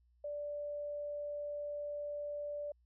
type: tone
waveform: sine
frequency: 585 Hz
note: D5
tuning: 7 cents flat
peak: -38 dBFS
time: 0.24-2.72 s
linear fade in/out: 5 ms
effects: added 60 Hz sine -67 dBFS peak until 2.85 s